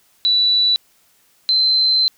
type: tone pair in turn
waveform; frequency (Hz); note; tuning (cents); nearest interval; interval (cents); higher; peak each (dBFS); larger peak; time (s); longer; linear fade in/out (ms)
sine; 3954 / 4086; B7 / C8; +1 / -42; minor second; 57; second; -12; neither; 0.25-0.76 / 1.49-2.08; second; 0
effects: white hiss -57 dBFS RMS until 2.17 s